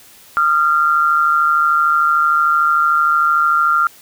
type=tone pair together; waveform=sine; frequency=1222.7 / 1376 Hz; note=D#6 / F6; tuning=-31 / -26 cents; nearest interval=major second; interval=205 cents; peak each=-17 / -12 dBFS; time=0.37-3.87 s; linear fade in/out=0 ms; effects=white hiss -44 dBFS RMS until 4.01 s